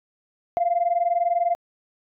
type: tone pair together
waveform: sine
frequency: 683 / 703 Hz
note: F5 / F5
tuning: -39 / +11 cents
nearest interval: unison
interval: 50 cents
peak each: -21 dBFS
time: 0.57-1.55 s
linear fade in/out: 0 ms
effects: tanh soft clip ceiling -13 dBFS